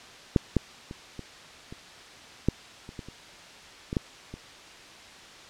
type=clicks; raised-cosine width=3 ms; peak=-6 / -8 / -25 / -24 / -27 / -8 / -28 / -24 / -29 / -18 / -11 / -25 dBFS; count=12; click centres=0.362 / 0.567 / 0.911 / 1.193 / 1.725 / 2.486 / 2.891 / 2.992 / 3.086 / 3.929 / 3.968 / 4.34 s; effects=white hiss -47 dBFS RMS until 5.49 s + low-pass 5000 Hz 12 dB/octave